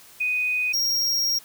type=tone pair in turn; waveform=sine / square; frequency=2492 / 5594 Hz; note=D#7 / F8; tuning=+2 / +2 cents; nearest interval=octave + major second; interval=1400 cents; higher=second; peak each=-21 dBFS; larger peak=neither; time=0.2-0.73 / 0.73-1.39 s; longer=second; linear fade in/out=10 ms; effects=white hiss -49 dBFS RMS until 1.44 s